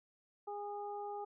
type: harmonic tone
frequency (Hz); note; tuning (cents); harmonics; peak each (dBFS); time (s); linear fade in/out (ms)
410; G#4; -22; 1 / 2 / 3; -44 / -42 / -53; 0.47-1.25; 10
effects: none